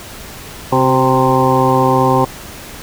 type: harmonic tone with a mistuned harmonic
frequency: 130.81 Hz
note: C3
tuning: in tune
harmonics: 1 / 2 / 3 / 4 / 6 / 7 / 8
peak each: -17 / -17 / -17 / -17 / -17 / -17 / -17 dBFS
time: 0.72-2.25 s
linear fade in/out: 5 ms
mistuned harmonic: 3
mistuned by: -35 cents
effects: pink hiss -32 dBFS RMS until 2.82 s